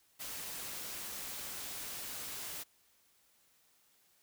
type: noise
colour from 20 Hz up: white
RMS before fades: -43 dBFS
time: 0.19-2.64 s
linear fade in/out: 20 ms
effects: white hiss -70 dBFS RMS until 4.22 s